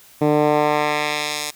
10% pulse tone with band-pass filter sweep, 149.4 Hz, D3, 30 cents sharp, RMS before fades -19 dBFS, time 0.21-1.51 s, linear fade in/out 10 ms, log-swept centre 300 to 7400 Hz, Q 0.78, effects white hiss -48 dBFS RMS until 1.55 s

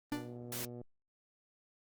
45% pulse tone with exponential decay, 294 Hz, D4, 2 cents sharp, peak -32 dBFS, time 0.12-0.37 s, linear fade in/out 2 ms, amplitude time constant 53 ms
click train, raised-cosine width 2 ms, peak -35 dBFS, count 85, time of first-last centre 0.12-0.814 s, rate 121 Hz
white noise, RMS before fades -41 dBFS, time 0.52-0.65 s, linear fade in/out 2 ms
effects Opus 24 kbps

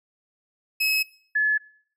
30% pulse / sine tone pair in turn, 2569 / 1714.6 Hz, E7 / A6, -45 / -45 cents, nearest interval perfect fifth, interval 700 cents, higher first, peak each -18 dBFS, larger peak neither, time 0.8-1.03 / 1.35-1.58 s, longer neither, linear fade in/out 10 ms, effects noise-tail reverb RT60 0.6 s tail -22 dB re dry

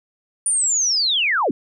sine linear sweep, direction down, 9460 to 204.6 Hz, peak -16 dBFS, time 0.46-1.51 s, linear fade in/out 2 ms, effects none

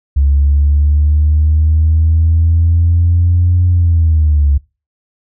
sine linear two-way sweep, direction up then down, 69.3 to 89.3 to 69.3 Hz, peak -6 dBFS, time 0.16-4.58 s, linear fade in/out 10 ms, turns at 3.68 s, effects noise-tail reverb RT60 0.3 s tail -25 dB re dry + tanh soft clip ceiling -3 dBFS

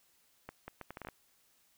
accelerating click train, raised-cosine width 0.5 ms, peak -28 dBFS, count 9, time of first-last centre 0.49-1.087 s, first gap 190 ms, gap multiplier 0.7, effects white hiss -70 dBFS RMS until 1.77 s

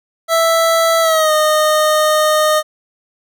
25% pulse tone with pitch glide, 659.3 to 615.1 Hz, E5 to D#5, 0 to -20 cents, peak -7 dBFS, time 0.28-2.63 s, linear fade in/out 50 ms, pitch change -120 cents, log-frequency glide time 1.01-1.32 s, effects none

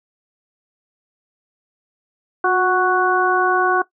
harmonic tone with a mistuned harmonic, 370 Hz, F#4, in tune, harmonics 1 / 2 / 3 / 4, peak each -19 / -19 / -19 / -19 dBFS, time 2.44-3.82 s, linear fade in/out 5 ms, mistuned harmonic 1, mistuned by -34 cents, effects noise-tail reverb RT60 0.1 s tail -17 dB re dry

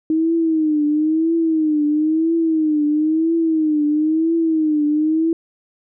sine tone with vibrato, 313.7 Hz, D#4, 14 cents sharp, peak -14 dBFS, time 0.1-5.33 s, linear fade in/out 2 ms, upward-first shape triangle, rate 1 Hz, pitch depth 110 cents each way, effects none

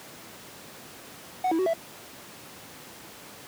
triangle tone with pitch steps, 740 / 325.7 / 374.3 / 662 Hz, F#5 / E4 / F#4 / E5, 0 / -21 / +20 / +7 cents, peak -20 dBFS, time 1.44-1.736 s, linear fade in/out 5 ms, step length 74 ms, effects pink hiss -45 dBFS RMS until 3.47 s + high-pass 150 Hz 12 dB/octave

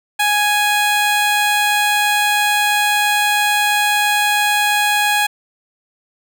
15% pulse tone, 831 Hz, G#5, 1 cent sharp, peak -7 dBFS, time 0.19-5.27 s, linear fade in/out 10 ms, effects none

